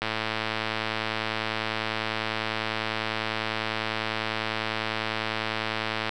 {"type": "click train", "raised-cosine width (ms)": 0.3, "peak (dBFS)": -11, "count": 669, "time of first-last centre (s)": [0.02, 6.093], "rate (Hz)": 110, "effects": []}